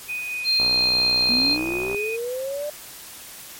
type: tone with tremolo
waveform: sine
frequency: 2489 Hz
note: D#7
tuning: in tune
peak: -25 dBFS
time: 0.08-2.17 s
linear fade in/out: 20 ms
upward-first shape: sine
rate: 4.3 Hz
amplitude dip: 25%
type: tone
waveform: sine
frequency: 4186 Hz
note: C8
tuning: in tune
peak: -17 dBFS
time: 0.44-1.58 s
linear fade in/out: 50 ms
type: click train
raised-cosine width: 1 ms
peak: -18 dBFS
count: 85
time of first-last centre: 0.6-1.946 s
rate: 62.4 Hz
type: linear sweep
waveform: sine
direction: up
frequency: 231.2 to 601 Hz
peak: -25 dBFS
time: 1.29-2.7 s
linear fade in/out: 5 ms
effects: white hiss -40 dBFS RMS until 3.59 s + MP3 64 kbps